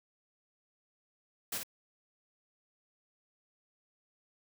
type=noise with echo; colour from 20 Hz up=white; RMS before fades=-36 dBFS; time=1.52-1.58 s; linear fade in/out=5 ms; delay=54 ms; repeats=1; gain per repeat=-5 dB; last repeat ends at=1.634 s; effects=none